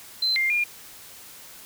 sine tone with pitch steps, 4080 / 2107 / 2413 Hz, C8 / C7 / D7, -44 / +12 / +46 cents, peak -20 dBFS, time 0.22-0.64 s, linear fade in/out 5 ms, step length 140 ms, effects white hiss -45 dBFS RMS until 1.65 s

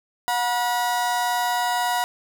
35% pulse tone pair together, 724.4 / 966 Hz, F#5 / B5, -37 / -39 cents, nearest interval perfect fourth, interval 498 cents, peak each -22 dBFS, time 0.28-2.04 s, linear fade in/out 0 ms, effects none

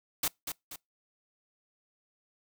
white noise with echo, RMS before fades -29 dBFS, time 0.23-0.28 s, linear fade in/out 5 ms, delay 240 ms, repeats 2, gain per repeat -7 dB, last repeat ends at 0.76 s, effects noise-tail reverb RT60 0.2 s tail -26 dB re dry

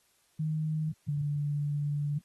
sine tone pair in turn, 155.56 / 145.76 Hz, D#3 / D3, 0 / -13 cents, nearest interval minor second, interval 113 cents, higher first, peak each -28 dBFS, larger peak neither, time 0.39-0.92 / 1.08-2.19 s, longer second, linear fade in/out 10 ms, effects white hiss -69 dBFS RMS until 2.24 s + AAC 32 kbps

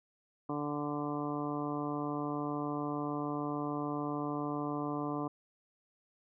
harmonic tone, 146.83 Hz, D3, in tune, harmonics 1 / 2 / 3 / 4 / 5 / 6 / 7 / 8, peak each -42 / -36 / -42 / -45 / -43 / -50 / -42 / -45 dBFS, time 0.49-5.28 s, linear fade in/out 5 ms, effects none

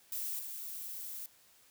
violet noise with level steps, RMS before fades -38 / -43 dBFS, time 0.12-1.26 s, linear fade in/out 2 ms, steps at 0.39 s, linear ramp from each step 2 ms, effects white hiss -64 dBFS RMS until 1.7 s

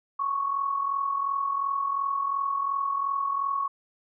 sine tone with amplitude modulation, 1108.7 Hz, C#6, in tune, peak -22 dBFS, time 0.19-3.68 s, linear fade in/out 10 ms, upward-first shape sine, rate 42.8 Hz, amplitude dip 60%, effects none

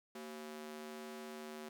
sawtooth ring-modulated tone, 305 Hz, D#4, 34 cents flat, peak -39 dBFS, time 0.15-1.69 s, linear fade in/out 5 ms, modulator 76.5 Hz, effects none

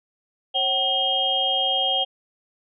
sine tone cluster, 541 / 759 / 2880 / 3212 Hz, C#5 / F#5 / F#7 / G7, -42 / +44 / -47 / +41 cents, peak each -30 / -26 / -29 / -21 dBFS, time 0.54-2.05 s, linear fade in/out 20 ms, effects none

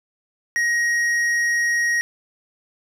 triangle tone with tanh clipping, 1885 Hz, A#6, 19 cents sharp, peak -19 dBFS, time 0.56-2.01 s, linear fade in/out 0 ms, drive 13 dB, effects none

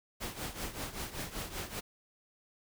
pink noise with tremolo, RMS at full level -37 dBFS, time 0.2-1.81 s, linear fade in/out 20 ms, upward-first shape triangle, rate 5.2 Hz, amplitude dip 80%, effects none

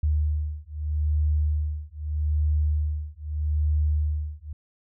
sine beating tone pair, 75.2 / 76 Hz, D2 / D#2, +42 / -40 cents, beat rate 0.8 Hz, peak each -25 dBFS, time 0.03-4.53 s, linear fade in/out 5 ms, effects none

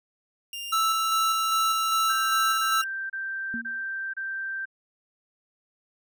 sawtooth tone, 2800 Hz, F7, 4 cents sharp, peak -30 dBFS, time 0.53-2.84 s, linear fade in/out 2 ms
square tone with tremolo, 1318.5 Hz, E6, in tune, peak -22 dBFS, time 0.72-2.82 s, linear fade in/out 10 ms, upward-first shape square, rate 2.5 Hz, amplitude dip 25%
sine tone bursts, 1568 Hz, G6, in tune, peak -29 dBFS, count 5, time 2.09-4.656 s, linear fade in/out 10 ms, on 490 ms, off 29 ms
sine tone with exponential decay, 233.1 Hz, A#3, in tune, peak -29 dBFS, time 3.54-3.85 s, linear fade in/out 0 ms, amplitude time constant 67 ms
effects none

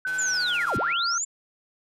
sine tone with pitch glide, 1516 to 1382.2 Hz, F#6 to F6, +42 to -18 cents, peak -25 dBFS, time 0.05-1.18 s, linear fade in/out 2 ms, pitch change -160 cents, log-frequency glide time 0.28-0.71 s
5% pulse tone with tremolo, 828 Hz, G#5, 5 cents flat, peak -29 dBFS, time 0.07-0.77 s, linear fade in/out 5 ms, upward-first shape sine, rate 15 Hz, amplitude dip 60%
click train, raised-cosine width 0.3 ms, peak -28 dBFS, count 137, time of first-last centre 0.07-0.925 s, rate 159 Hz
sine linear two-way sweep, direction down then up, 7410 to 63.7 to 7410 Hz, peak -25 dBFS, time 0.18-1.25 s, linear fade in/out 10 ms, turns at 0.77 s
effects none

